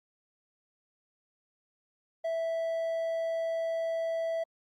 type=tone; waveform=triangle; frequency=658 Hz; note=E5; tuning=3 cents flat; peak=-27 dBFS; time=2.24-4.44 s; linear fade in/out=10 ms; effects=Opus 48 kbps